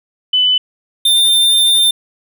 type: tone pair in turn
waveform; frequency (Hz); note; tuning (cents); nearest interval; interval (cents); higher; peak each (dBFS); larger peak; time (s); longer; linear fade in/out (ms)
sine / square; 3002 / 3598; F#7 / A7; +24 / +38; minor third; 314; second; -9; neither; 0.33-0.58 / 1.05-1.91; second; 5
effects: none